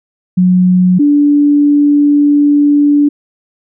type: tone pair in turn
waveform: sine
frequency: 182.2 / 290.5 Hz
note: F#3 / D4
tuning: -26 / -19 cents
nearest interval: minor sixth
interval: 807 cents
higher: second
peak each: -5 dBFS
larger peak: neither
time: 0.37-0.99 / 0.99-3.09 s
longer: second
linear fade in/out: 10 ms
effects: none